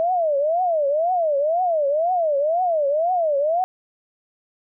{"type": "tone with vibrato", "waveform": "sine", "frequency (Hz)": 640, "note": "D#5", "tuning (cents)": 49, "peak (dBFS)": -17, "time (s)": [0, 3.64], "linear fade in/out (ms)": 0, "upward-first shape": "triangle", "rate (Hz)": 2, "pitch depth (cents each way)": 280, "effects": []}